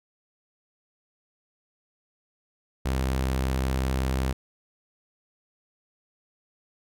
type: tone with vibrato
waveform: sawtooth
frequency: 65.41 Hz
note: C2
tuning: in tune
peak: -20 dBFS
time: 2.85-4.33 s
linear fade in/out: 10 ms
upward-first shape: sine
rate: 19 Hz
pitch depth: 21 cents each way
effects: none